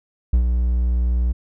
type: tone with ADSR envelope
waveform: triangle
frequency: 60.4 Hz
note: B1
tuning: 38 cents flat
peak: -9 dBFS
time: 0.33-1.33 s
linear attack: 6 ms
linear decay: 91 ms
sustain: -5 dB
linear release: 18 ms
effects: none